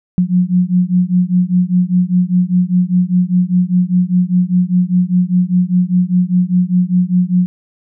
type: beating tone pair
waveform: sine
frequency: 177.7 / 182.7 Hz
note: F3 / F#3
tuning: +30 / -22 cents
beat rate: 5 Hz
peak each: -13 dBFS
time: 0.18-7.46 s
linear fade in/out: 0 ms
effects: none